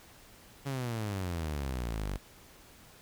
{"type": "exponential sweep", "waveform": "sawtooth", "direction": "down", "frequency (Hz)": [141.9, 46.25], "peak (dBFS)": -29, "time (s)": [0.65, 2.18], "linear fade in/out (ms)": 20, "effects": ["pink hiss -56 dBFS RMS until 3.01 s"]}